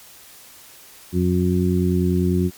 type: harmonic tone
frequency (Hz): 90.1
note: F#2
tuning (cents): -45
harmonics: 1 / 2 / 3 / 4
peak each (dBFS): -21 / -19 / -25 / -23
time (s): 1.12-2.51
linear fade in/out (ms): 50
effects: white hiss -45 dBFS RMS until 2.57 s + MP3 96 kbps